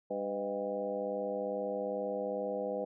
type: harmonic tone with a mistuned harmonic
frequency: 100 Hz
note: G2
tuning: 35 cents sharp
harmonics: 2 / 3 / 4 / 5 / 6 / 7 / 8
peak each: -43 / -45 / -45 / -35 / -39 / -47 / -45 dBFS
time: 0.1-2.85 s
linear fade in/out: 10 ms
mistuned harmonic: 6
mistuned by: +50 cents
effects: none